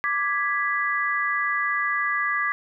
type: chord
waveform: sine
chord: G# diminished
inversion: second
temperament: equal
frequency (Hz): 1174.7 / 1661.2 / 1975.5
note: D6 / G#6 / B6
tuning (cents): 0 / 0 / 0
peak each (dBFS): -26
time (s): 0.04-2.52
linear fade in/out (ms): 0
effects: none